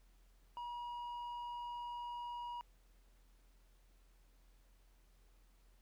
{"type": "tone with low-pass filter", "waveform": "square", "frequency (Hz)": 960, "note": "B5", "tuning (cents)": -49, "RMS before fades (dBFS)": -45, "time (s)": [0.57, 2.61], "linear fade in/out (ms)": 0, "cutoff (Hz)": 2000, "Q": 1.1, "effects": ["added 42 Hz sine -64 dBFS peak until 5.81 s", "pink hiss -75 dBFS RMS until 5.81 s"]}